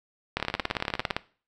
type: two click trains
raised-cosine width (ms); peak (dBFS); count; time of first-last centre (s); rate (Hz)
0.3; -9 / -15; 15 / 15; 0.37-1.165 / 0.4-1.104; 17.6 / 19.9
effects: noise-tail reverb RT60 0.4 s tail -19 dB re dry